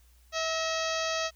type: harmonic tone with a mistuned harmonic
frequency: 648 Hz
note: E5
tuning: 30 cents flat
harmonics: 1 / 2 / 3 / 4 / 5 / 6 / 7 / 8 / 9 / 10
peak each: -32 / -35 / -37 / -38 / -39 / -40 / -40 / -41 / -42 / -42 dBFS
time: 0.32-1.31 s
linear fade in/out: 50 ms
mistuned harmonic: 3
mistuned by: -49 cents
effects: added 60 Hz sine -57 dBFS peak until 1.35 s + white hiss -66 dBFS RMS until 1.35 s